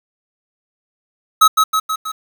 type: tone with echo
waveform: square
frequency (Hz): 1282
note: E6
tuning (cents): -49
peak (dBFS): -6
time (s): 1.41-1.48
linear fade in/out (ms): 10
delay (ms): 160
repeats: 4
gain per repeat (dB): -4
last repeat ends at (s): 2.12
effects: 7-bit